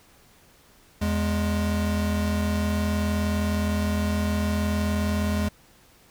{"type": "tone pair together", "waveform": "square", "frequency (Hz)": [82.41, 207.8], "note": ["E2", "G#3"], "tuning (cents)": [0, 1], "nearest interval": "octave + major third", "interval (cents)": 1601, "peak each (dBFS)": -26, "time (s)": [1.01, 5.49], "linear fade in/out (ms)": 10, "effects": ["pink hiss -56 dBFS RMS until 6.1 s"]}